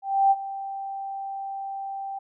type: tone with ADSR envelope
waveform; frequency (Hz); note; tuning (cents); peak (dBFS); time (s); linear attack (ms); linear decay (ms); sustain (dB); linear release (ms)
sine; 784; G5; 0; -14; 0.02-2.19; 290; 38; -16; 9
effects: none